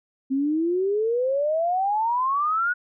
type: exponential sweep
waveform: sine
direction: up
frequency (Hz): 261.6 to 1480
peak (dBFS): -20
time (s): 0.3-2.74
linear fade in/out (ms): 20
effects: none